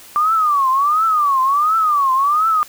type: tone with vibrato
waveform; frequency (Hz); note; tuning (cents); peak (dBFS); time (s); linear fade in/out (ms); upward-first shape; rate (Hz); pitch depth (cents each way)
sine; 1174.7; D6; 0; -12; 0.16-2.63; 0; triangle; 1.4; 230
effects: white hiss -41 dBFS RMS until 2.68 s